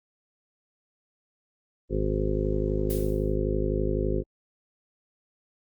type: harmonic tone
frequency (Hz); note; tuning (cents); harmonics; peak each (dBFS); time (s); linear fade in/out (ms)
51.91; G#1; 0; 1 / 2 / 3 / 4 / 5 / 7 / 8 / 9 / 10; -28 / -34 / -33 / -38 / -34 / -30 / -32 / -40 / -35; 1.89-4.24; 50
type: noise with exponential decay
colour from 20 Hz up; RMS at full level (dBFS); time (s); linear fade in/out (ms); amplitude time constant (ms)
blue; -34; 2.9-3.36; 2; 98
effects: Opus 32 kbps